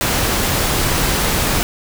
pink noise, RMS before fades -17 dBFS, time 0.01-1.63 s, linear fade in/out 0 ms, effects none

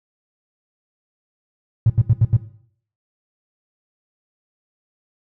triangle tone bursts, 113.1 Hz, A2, 48 cents sharp, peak -6 dBFS, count 5, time 1.86-2.367 s, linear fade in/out 5 ms, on 39 ms, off 78 ms, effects noise-tail reverb RT60 0.6 s tail -19 dB re dry + tanh soft clip ceiling -7 dBFS

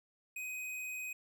square tone, 2509 Hz, D#7, 14 cents sharp, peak -40 dBFS, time 0.36-1.13 s, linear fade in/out 5 ms, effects none

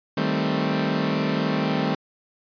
sawtooth chord, A half-diminished seventh, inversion second, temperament equal with one note detuned, 156.83 / 196 / 220 / 261.6 Hz, Eb3 / G3 / A3 / C4, +14 / 0 / 0 / 0 cents, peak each -23 dBFS, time 0.17-1.95 s, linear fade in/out 5 ms, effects resampled to 11025 Hz

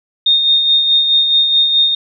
sine tone with tremolo, 3677 Hz, A#7, 24 cents flat, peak -7 dBFS, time 0.26-1.95 s, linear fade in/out 5 ms, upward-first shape sine, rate 4.7 Hz, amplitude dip 45%, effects none

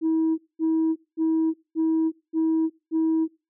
sine tone bursts, 321.5 Hz, E4, 43 cents flat, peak -17 dBFS, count 6, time 0.01-3.28 s, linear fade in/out 50 ms, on 370 ms, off 210 ms, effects noise-tail reverb RT60 0.3 s tail -22 dB re dry + tanh soft clip ceiling -17 dBFS

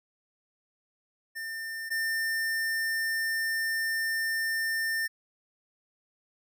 square tone pair in turn, 1800 / 1800 Hz, A6 / A6, +39 / +39 cents, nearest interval unison, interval 0 cents, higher neither, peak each -35 / -28 dBFS, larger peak second, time 1.35-1.9 / 1.9-5.08 s, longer second, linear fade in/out 20 ms, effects none

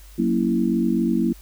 sine chord, F# dominant seventh, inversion none, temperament equal, 185 / 233.1 / 277.2 / 329.6 Hz, F#3 / A#3 / C#4 / E4, 0 / 0 / 0 / 0 cents, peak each -24 / -21 / -27 / -23 dBFS, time 0.18-1.33 s, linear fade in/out 10 ms, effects added 50 Hz sine -42 dBFS peak until 1.41 s + white hiss -51 dBFS RMS until 1.41 s

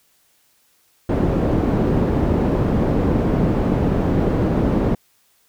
white low-pass noise, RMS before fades -18 dBFS, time 1.09-4.95 s, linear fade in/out 5 ms, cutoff 330 Hz, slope 12 dB/octave, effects white hiss -60 dBFS RMS until 5.48 s

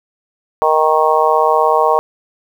harmonic tone, 156.2 Hz, D#3, 7 cents sharp, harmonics 3 / 4 / 5 / 6 / 7, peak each -16 / -16 / -16 / -16 / -16 dBFS, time 0.62-1.99 s, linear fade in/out 0 ms, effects 7-bit

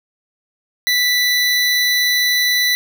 square tone pair together, 1975.5 / 3978 Hz, B6 / B7, 0 / +12 cents, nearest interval octave, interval 1212 cents, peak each -17 dBFS, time 0.87-2.75 s, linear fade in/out 0 ms, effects none

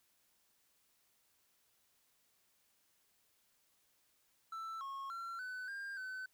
triangle tone with pitch steps, 1327 / 1091 / 1362 / 1505 / 1601 / 1518 Hz, E6 / C#6 / F6 / F#6 / G6 / F#6, +11 / -28 / -44 / +29 / +36 / +44 cents, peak -40 dBFS, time 4.52-6.26 s, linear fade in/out 5 ms, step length 290 ms, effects white hiss -75 dBFS RMS until 6.33 s

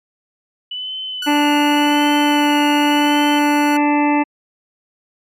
sine tone with vibrato, 2960 Hz, F#7, in tune, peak -23 dBFS, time 0.71-3.39 s, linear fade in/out 5 ms, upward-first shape sine, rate 0.88 Hz, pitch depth 55 cents each way
sawtooth tone, 1472 Hz, F#6, 9 cents flat, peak -21 dBFS, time 1.22-3.77 s, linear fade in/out 5 ms
harmonic tone, 293.2 Hz, D4, 3 cents flat, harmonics 1 / 2 / 3 / 4 / 6 / 7 / 8 / 9, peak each -14 / -25 / -17 / -30 / -31 / -26 / -33 / -26 dBFS, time 1.26-4.24 s, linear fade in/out 20 ms
effects MP3 64 kbps

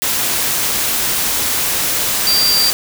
sine tone in noise, 4713 Hz, D8, 5 cents sharp, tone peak -12 dBFS, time 2.27-2.7 s, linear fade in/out 0 ms, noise white, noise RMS -17 dBFS, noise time 0.02-2.73 s, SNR +2 dB, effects none

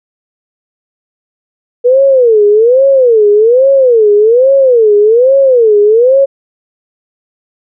sine tone with vibrato, 475.4 Hz, A#4, 34 cents sharp, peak -3 dBFS, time 1.84-6.26 s, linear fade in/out 20 ms, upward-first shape sine, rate 1.2 Hz, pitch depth 250 cents each way, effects none

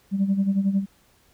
sine tone with tremolo, 196 Hz, G3, in tune, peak -15 dBFS, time 0.11-0.86 s, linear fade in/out 50 ms, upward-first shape sine, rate 11 Hz, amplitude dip 70%, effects tanh soft clip ceiling -14 dBFS + pink hiss -60 dBFS RMS until 1.33 s

